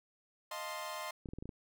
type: chord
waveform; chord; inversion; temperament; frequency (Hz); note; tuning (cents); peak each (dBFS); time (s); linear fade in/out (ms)
sawtooth; F dominant seventh; third; equal; 622.3 / 698.5 / 880 / 1046.5; Eb5 / F5 / A5 / C6; 0 / 0 / 0 / 0; -41 / -45 / -45 / -39; 0.51-1.11; 5
type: clicks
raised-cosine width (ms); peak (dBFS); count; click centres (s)
3; -31; 7; 1.258 / 1.288 / 1.335 / 1.386 / 1.425 / 1.456 / 1.492
effects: none